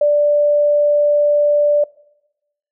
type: tone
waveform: sine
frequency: 587.3 Hz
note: D5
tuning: in tune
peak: -10 dBFS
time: 0.01-1.84 s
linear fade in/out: 5 ms
effects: noise-tail reverb RT60 0.9 s tail -22 dB re dry